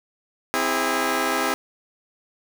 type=chord; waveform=10% pulse; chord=C augmented; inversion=none; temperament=just; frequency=261.6 / 327 / 408.8 Hz; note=C4 / E4 / G#4; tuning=0 / -14 / -27 cents; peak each=-18 / -18 / -17 dBFS; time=0.54-1.54 s; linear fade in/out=0 ms; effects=7-bit